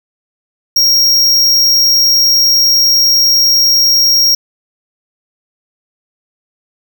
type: tone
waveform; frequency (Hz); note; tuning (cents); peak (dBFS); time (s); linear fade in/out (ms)
square; 5590; F8; +1; -7; 0.76-4.35; 5
effects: none